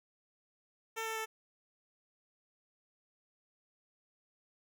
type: tone with pitch steps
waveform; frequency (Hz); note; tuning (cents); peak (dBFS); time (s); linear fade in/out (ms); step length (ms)
10% pulse; 448.4 / 444.8 / 441.2; A4 / A4 / A4; +33 / +19 / +5; -28; 0.96-1.26; 20; 100
effects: none